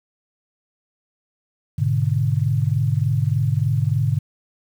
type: chord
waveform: sine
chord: G# diminished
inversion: none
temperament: equal with one note detuned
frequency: 103.47 / 123.47 / 146.83 Hz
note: G#2 / B2 / D3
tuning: -6 / 0 / 0 cents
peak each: -21 dBFS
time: 1.78-4.19 s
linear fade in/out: 10 ms
effects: 8-bit